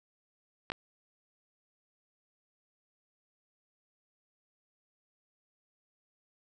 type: clicks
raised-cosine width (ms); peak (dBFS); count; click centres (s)
0.3; -19; 2; 0.701 / 0.719
effects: none